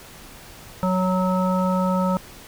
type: harmonic tone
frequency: 185 Hz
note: F#3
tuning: in tune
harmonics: 1 / 3 / 5 / 7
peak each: -20 / -25 / -27 / -28 dBFS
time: 0.83-2.17 s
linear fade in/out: 0 ms
effects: pink hiss -43 dBFS RMS until 2.47 s